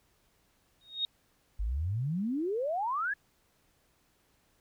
sine tone with exponential growth, 3729 Hz, A#7, in tune, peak -25 dBFS, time 0.81-1.05 s, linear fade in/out 1 ms, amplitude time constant 52 ms
sine exponential sweep, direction up, 47 to 1739 Hz, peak -29 dBFS, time 1.59-3.14 s, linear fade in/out 10 ms
effects pink hiss -70 dBFS RMS until 4.6 s

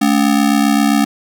square ring-modulated tone, 250 Hz, B3, 21 cents sharp, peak -8 dBFS, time 0.01-1.05 s, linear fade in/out 10 ms, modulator 33.8 Hz, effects none

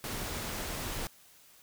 pink noise, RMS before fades -37 dBFS, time 0.04-1.07 s, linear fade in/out 0 ms, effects white hiss -59 dBFS RMS until 1.62 s

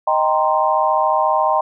sine chord, C minor seventh, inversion first, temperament equal, 622.3 / 784 / 932.3 / 1046.5 Hz, Eb5 / G5 / Bb5 / C6, 0 / 0 / 0 / 0 cents, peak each -19 dBFS, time 0.07-1.61 s, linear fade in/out 5 ms, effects none

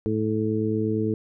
harmonic tone, 108.7 Hz, A2, 21 cents flat, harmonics 1 / 2 / 3 / 4, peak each -28 / -27 / -27 / -27 dBFS, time 0.06-1.14 s, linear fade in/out 0 ms, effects none

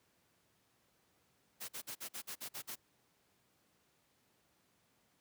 white noise bursts, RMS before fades -44 dBFS, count 9, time 1.6-2.758 s, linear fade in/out 20 ms, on 86 ms, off 48 ms, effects pink hiss -74 dBFS RMS until 5.2 s + high-pass 100 Hz 12 dB/octave

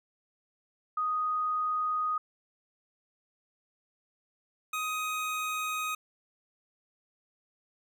sine / 25% pulse tone pair in turn, 1244.5 / 1253.2 Hz, D#6 / D#6, 0 / +12 cents, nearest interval unison, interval 12 cents, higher second, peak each -27 dBFS, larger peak neither, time 0.97-2.18 / 4.73-5.95 s, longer second, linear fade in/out 5 ms, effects none

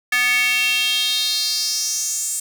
square tone with high-pass filter sweep, 246.9 Hz, B3, in tune, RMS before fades -20 dBFS, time 0.12-2.4 s, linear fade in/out 5 ms, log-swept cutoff 1900 to 8000 Hz, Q 4.6, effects none

